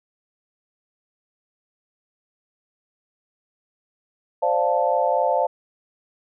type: chord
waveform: sine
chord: D minor seventh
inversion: third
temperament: equal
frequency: 523.3 / 587.3 / 698.5 / 880 Hz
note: C5 / D5 / F5 / A5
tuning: 0 / 0 / 0 / 0 cents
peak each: -23 dBFS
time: 4.42-5.47 s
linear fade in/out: 10 ms
effects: none